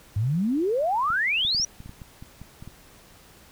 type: exponential sweep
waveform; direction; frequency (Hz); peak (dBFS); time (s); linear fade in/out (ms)
sine; up; 95.9 to 5920; -21; 0.16-1.65; 5
type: clicks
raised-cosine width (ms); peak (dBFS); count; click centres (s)
5; -28; 12; 1.103 / 1.45 / 1.548 / 1.599 / 1.804 / 1.86 / 1.894 / 2.018 / 2.225 / 2.416 / 2.625 / 2.676
effects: pink hiss -52 dBFS RMS until 3.51 s